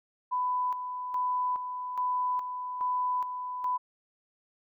sine tone with tremolo, 998 Hz, B5, 18 cents sharp, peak -26 dBFS, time 0.31-3.78 s, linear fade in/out 20 ms, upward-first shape square, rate 1.2 Hz, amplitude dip 55%, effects none

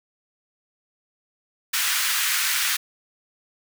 pink high-pass noise, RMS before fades -23 dBFS, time 1.73-2.77 s, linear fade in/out 10 ms, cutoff 1400 Hz, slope 24 dB/octave, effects none

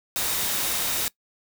sine tone in noise, 3729 Hz, A#7, in tune, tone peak -37 dBFS, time 0.16-1.08 s, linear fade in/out 0 ms, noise white, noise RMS -26 dBFS, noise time 0.16-1.08 s, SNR -14 dB, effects noise-tail reverb RT60 0.1 s tail -21 dB re dry

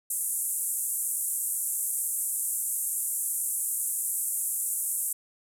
pink band-pass noise, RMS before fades -30 dBFS, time 0.1-5.13 s, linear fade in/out 5 ms, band 8000 to 13000 Hz, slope 48 dB/octave, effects none

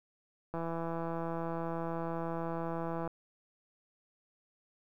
click train, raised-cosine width 1 ms, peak -24 dBFS, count 422, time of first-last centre 0.54-3.076 s, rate 166 Hz, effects 11-bit

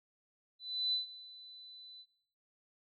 sine tone with ADSR envelope, 4000 Hz, B7, 21 cents sharp, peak -29 dBFS, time 0.59-2.06 s, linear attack 340 ms, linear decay 130 ms, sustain -21 dB, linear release 57 ms, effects noise-tail reverb RT60 1.0 s tail -22 dB re dry

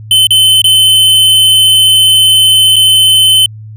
square tone with dropouts, 3057 Hz, G7, 44 cents flat, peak -4 dBFS, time 0.11-3.46 s, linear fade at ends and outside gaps 2 ms, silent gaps 0.27-0.306 / 0.618-0.642 / 2.759-2.764 s, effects added 108 Hz sine -25 dBFS peak until 3.76 s

